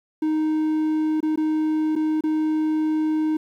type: tone with dropouts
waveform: triangle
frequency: 311 Hz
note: D#4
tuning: 1 cent flat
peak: -17 dBFS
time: 0.22-3.37 s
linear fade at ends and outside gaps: 5 ms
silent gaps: 1.205-1.228 / 1.359-1.374 / 1.955-1.961 / 2.209-2.237 s
effects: 9-bit